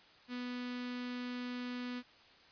sawtooth tone with notch filter, 246.9 Hz, B3, in tune, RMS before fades -41 dBFS, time 0.28-2.03 s, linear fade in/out 50 ms, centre 660 Hz, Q 0.68, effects white hiss -61 dBFS RMS until 2.51 s + resampled to 11025 Hz

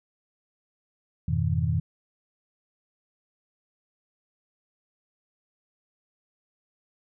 sine chord, F half-diminished seventh, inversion none, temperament equal with one note detuned, 87.31 / 103.83 / 123.47 / 158.83 Hz, F2 / Ab2 / Cb3 / Eb3, 0 / 0 / 0 / +36 cents, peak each -27 / -30 / -28 / -27 dBFS, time 1.28-1.8 s, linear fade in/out 5 ms, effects none

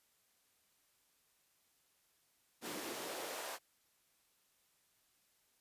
pink noise with high-pass filter sweep, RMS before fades -44 dBFS, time 2.61-3.59 s, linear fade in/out 50 ms, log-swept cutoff 260 to 660 Hz, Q 1.8, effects white hiss -75 dBFS RMS until 5.6 s + resampled to 32000 Hz

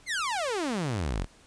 sawtooth exponential sweep, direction down, 2200 to 36.71 Hz, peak -24 dBFS, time 0.06-1.27 s, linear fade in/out 50 ms, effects pink hiss -57 dBFS RMS until 1.46 s + resampled to 22050 Hz

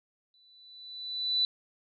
sine tone with exponential growth, 3980 Hz, B7, 13 cents sharp, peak -22 dBFS, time 0.34-1.45 s, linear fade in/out 1 ms, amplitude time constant 240 ms, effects none

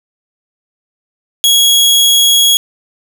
sawtooth tone, 3322 Hz, G#7, in tune, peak -3 dBFS, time 1.44-2.57 s, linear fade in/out 0 ms, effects none

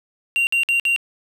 triangle tone bursts, 2764 Hz, F7, 19 cents flat, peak -14 dBFS, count 4, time 0.36-0.962 s, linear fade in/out 0 ms, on 110 ms, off 54 ms, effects none

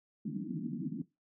pink band-pass noise, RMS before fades -38 dBFS, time 0.25-1.02 s, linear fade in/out 5 ms, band 150 to 320 Hz, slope 96 dB/octave, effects noise-tail reverb RT60 0.2 s tail -17 dB re dry

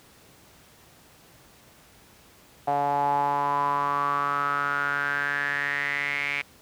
sawtooth tone with band-pass filter sweep, 142.9 Hz, D3, 47 cents flat, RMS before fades -26 dBFS, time 2.67-6.42 s, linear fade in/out 10 ms, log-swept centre 750 to 2300 Hz, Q 7.9, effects pink hiss -54 dBFS RMS until 6.61 s + high-pass 60 Hz 12 dB/octave

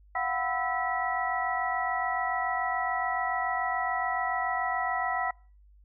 sine tone cluster, 702 / 749 / 998 / 1312 / 1944 Hz, F5 / F#5 / B5 / E6 / B6, +9 / +21 / +18 / -9 / -28 cents, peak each -35 / -31 / -35 / -34 / -33 dBFS, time 0.15-5.31 s, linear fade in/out 5 ms, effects noise-tail reverb RT60 0.4 s tail -26 dB re dry + added 50 Hz sine -54 dBFS peak until 5.84 s

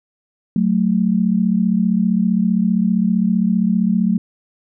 sine tone pair together, 185.52 / 220.8 Hz, F#3 / A3, +5 / +6 cents, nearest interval minor third, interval 301 cents, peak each -16 dBFS, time 0.56-4.18 s, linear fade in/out 2 ms, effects none

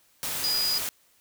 sine tone in noise, 4917 Hz, D#8, 21 cents flat, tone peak -24 dBFS, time 0.44-0.78 s, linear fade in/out 0 ms, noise white, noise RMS -31 dBFS, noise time 0.23-0.89 s, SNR +4 dB, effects white hiss -63 dBFS RMS until 1.2 s

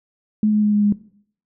sine tone with pitch steps, 213 / 211.2 / 209.3 / 207.5 / 205.7 Hz, G#3 / G#3 / G#3 / G#3 / G#3, +44 / +29 / +14 / -1 / -16 cents, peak -13 dBFS, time 0.43-0.925 s, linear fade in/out 2 ms, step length 99 ms, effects noise-tail reverb RT60 0.6 s tail -18 dB re dry

